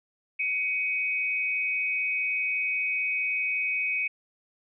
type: tone pair together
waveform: sine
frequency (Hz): 2242 / 2517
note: C#7 / D#7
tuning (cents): +19 / +19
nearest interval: major second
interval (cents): 200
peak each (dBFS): -29 / -27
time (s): 0.39-4.08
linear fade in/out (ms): 10
effects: none